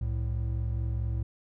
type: tone pair together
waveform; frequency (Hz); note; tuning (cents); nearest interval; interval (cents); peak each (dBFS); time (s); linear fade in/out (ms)
triangle; 65.41 / 110.01; C2 / A2; 0 / 0; major sixth; 900; -28 / -29; 0.01-1.23; 5
effects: none